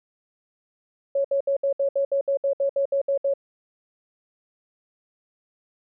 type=tone bursts; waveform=sine; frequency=554.4 Hz; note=C#5; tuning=in tune; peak=-19 dBFS; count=14; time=1.15-3.338 s; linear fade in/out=5 ms; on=95 ms; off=66 ms; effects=none